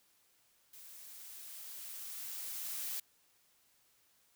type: noise with level ramp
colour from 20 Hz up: blue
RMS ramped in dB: -54 to -39 dBFS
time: 0.73-3 s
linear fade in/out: 5 ms
effects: white hiss -71 dBFS RMS until 4.35 s